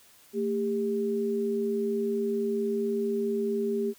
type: tone pair together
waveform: sine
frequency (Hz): 224.7 / 400.4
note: A3 / G4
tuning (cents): +37 / +37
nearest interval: minor seventh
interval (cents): 1000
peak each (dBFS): -30 / -27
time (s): 0.33-3.94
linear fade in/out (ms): 50
effects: white hiss -57 dBFS RMS until 3.98 s